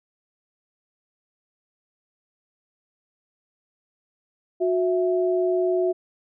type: tone pair together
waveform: sine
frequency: 364.5 / 659.3 Hz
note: F#4 / E5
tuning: -26 / 0 cents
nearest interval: minor seventh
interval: 1026 cents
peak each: -20 / -25 dBFS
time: 4.6-5.93 s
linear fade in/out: 20 ms
effects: none